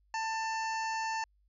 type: harmonic tone with a mistuned harmonic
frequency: 890 Hz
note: A5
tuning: 20 cents sharp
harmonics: 1 / 2 / 3 / 5 / 6 / 7 / 8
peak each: -33 / -39 / -43 / -47 / -49 / -50 / -51 dBFS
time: 0.14-1.24 s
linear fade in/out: 2 ms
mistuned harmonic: 8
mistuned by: -43 cents
effects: added 50 Hz sine -66 dBFS peak until 1.48 s